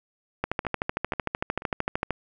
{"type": "two click trains", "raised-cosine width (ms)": 0.5, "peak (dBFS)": [-10, -24], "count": [23, 4], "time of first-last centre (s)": [[0.44, 2.107], [0.65, 2.106]], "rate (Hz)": [13.2, 2.06], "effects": []}